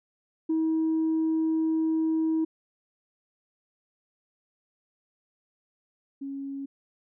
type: tone pair in turn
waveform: sine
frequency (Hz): 320 / 275.6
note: D#4 / C#4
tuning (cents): +49 / -10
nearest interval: minor third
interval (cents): 259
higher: first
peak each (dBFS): -21 / -32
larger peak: first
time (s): 0.49-2.45 / 6.21-6.66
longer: first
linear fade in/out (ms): 10
effects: tanh soft clip ceiling -20 dBFS